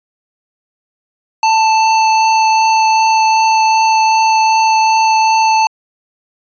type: tone with vibrato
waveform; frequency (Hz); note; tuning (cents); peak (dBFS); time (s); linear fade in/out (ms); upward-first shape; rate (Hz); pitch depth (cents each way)
square; 884; A5; +8; -9; 1.43-5.67; 2; triangle; 2.6; 8
effects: resampled to 16000 Hz